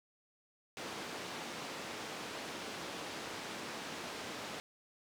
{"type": "band-pass noise", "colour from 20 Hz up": "pink", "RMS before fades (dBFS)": -44, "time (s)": [0.77, 4.6], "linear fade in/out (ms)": 0, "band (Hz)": [240, 5800], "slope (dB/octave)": 12, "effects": []}